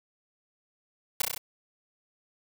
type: noise with echo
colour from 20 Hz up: white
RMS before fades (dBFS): -25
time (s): 1.2-1.22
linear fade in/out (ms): 5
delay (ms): 32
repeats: 5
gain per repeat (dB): -2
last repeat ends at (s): 1.38
effects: none